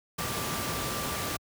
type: tone in noise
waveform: sine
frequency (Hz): 1174.7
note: D6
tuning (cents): 0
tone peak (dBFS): -39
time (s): 0.18-1.37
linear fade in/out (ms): 10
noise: pink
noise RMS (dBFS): -32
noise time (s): 0.18-1.37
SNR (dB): -10
effects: high-pass 80 Hz 12 dB/octave